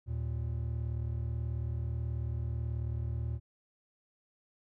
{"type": "tone pair together", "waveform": "triangle", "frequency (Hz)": [77.09, 115.5], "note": ["D#2", "A#2"], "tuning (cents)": [-15, -16], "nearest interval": "perfect fifth", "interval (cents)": 699, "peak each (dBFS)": [-33, -33], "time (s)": [0.06, 3.4], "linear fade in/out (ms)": 50, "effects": []}